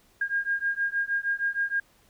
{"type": "beating tone pair", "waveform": "sine", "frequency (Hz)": [1616, 1622.4], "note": ["G#6", "G#6"], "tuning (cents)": [-48, -41], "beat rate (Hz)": 6.4, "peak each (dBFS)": -28, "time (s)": [0.21, 1.8], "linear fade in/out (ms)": 5, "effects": ["pink hiss -62 dBFS RMS until 2.09 s"]}